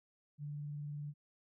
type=tone with vibrato; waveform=sine; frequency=146.83 Hz; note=D3; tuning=in tune; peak=-40 dBFS; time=0.38-1.14 s; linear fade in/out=50 ms; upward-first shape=square; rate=20 Hz; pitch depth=24 cents each way; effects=none